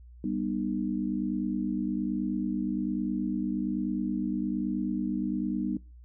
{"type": "chord", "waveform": "sine", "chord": "G augmented", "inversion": "none", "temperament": "just", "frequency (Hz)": [196, 245, 306.2], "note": ["G3", "B3", "D#4"], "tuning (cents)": [0, -14, -28], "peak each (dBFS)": -32, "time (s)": [0.24, 5.77], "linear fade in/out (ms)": 2, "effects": ["noise-tail reverb RT60 0.3 s tail -22 dB re dry", "added 60 Hz sine -47 dBFS peak until 6.04 s"]}